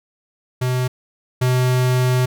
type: tone pair in turn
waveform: square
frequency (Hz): 126.7 / 126.7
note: B2 / B2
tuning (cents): +45 / +45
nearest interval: unison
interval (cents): 0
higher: neither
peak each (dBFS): -18 / -15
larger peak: second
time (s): 0.61-0.88 / 1.41-2.26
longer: second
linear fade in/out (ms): 10
effects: none